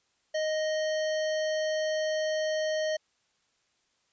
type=harmonic tone with a mistuned harmonic; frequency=622 Hz; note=D#5; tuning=1 cent flat; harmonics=1 / 3 / 5 / 7 / 9 / 10; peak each=-27 / -37 / -41 / -44 / -46 / -47 dBFS; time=0.34-2.97 s; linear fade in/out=10 ms; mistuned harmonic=10; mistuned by=-15 cents; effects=white hiss -72 dBFS RMS until 4.12 s + resampled to 16000 Hz